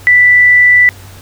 sine tone, 1975.5 Hz, B6, in tune, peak -3 dBFS, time 0.07-0.89 s, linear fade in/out 0 ms, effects added 95 Hz sine -33 dBFS peak until 1.21 s + pink hiss -37 dBFS RMS until 1.21 s

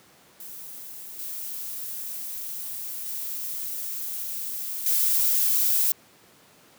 violet noise with level steps, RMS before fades -40 / -34 / -32 / -22 dBFS, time 0.4-5.92 s, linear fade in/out 2 ms, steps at 1.19 / 3.06 / 4.86 s, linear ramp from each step 2 ms, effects pink hiss -55 dBFS RMS until 6.78 s + high-pass 150 Hz 12 dB/octave

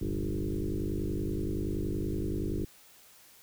sine tone with frequency modulation, 143.1 Hz, D3, 45 cents flat, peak -29 dBFS, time 0.01-2.65 s, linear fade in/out 5 ms, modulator 50.6 Hz, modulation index 4.9, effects white hiss -57 dBFS RMS until 3.42 s

